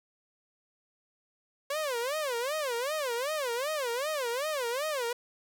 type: tone with vibrato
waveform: sawtooth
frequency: 540 Hz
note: C#5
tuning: 45 cents flat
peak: -26 dBFS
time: 1.7-5.13 s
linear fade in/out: 5 ms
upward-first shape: sine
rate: 2.6 Hz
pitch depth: 260 cents each way
effects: none